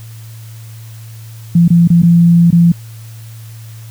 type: tone with dropouts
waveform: sine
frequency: 170.5 Hz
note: F3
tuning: 41 cents flat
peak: -4 dBFS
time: 1.55-2.72 s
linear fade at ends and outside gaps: 5 ms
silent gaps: 1.68-1.703 / 1.876-1.901 / 2.021-2.031 / 2.506-2.526 s
effects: added 112 Hz sine -29 dBFS peak until 3.9 s + white hiss -42 dBFS RMS until 3.9 s